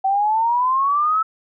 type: exponential sweep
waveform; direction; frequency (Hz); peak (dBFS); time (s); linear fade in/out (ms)
sine; up; 762 to 1318.5; -15; 0.04-1.23; 10
effects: none